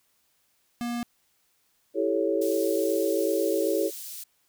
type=tone; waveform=square; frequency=238.5 Hz; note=A#3; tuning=40 cents sharp; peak=-29 dBFS; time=0.81-1.03 s; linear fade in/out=0 ms
type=chord; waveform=sine; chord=A dominant seventh; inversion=second; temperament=equal; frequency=329.6 / 392 / 440 / 554.4 Hz; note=E4 / G4 / A4 / C#5; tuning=0 / 0 / 0 / 0 cents; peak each=-28 dBFS; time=1.94-3.91 s; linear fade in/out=50 ms
type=high-pass noise; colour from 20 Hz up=white; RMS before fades=-39 dBFS; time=2.41-4.24 s; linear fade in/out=10 ms; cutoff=4500 Hz; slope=12 dB/octave
effects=white hiss -69 dBFS RMS until 4.48 s